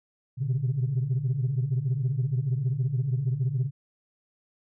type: tone cluster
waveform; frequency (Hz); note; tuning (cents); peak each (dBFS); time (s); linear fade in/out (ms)
sine; 121.4 / 127.9 / 142.7; B2 / C3 / D3; -29 / -39 / -49; -27; 0.37-3.71; 50
effects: tanh soft clip ceiling -19 dBFS